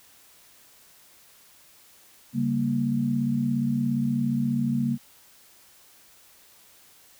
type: chord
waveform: sine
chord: G diminished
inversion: second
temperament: equal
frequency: 138.59 / 196 / 233.1 Hz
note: Db3 / G3 / Bb3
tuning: 0 / 0 / 0 cents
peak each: -28 / -30 / -24 dBFS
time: 2.33-4.98 s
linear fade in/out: 50 ms
effects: white hiss -55 dBFS RMS until 7.19 s